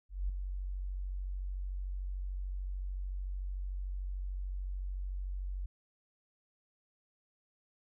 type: tone with ADSR envelope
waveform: sine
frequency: 46.76 Hz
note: F#1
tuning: 19 cents sharp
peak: -29 dBFS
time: 0.09-5.66 s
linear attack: 200 ms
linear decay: 8 ms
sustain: -6 dB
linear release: 6 ms
effects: none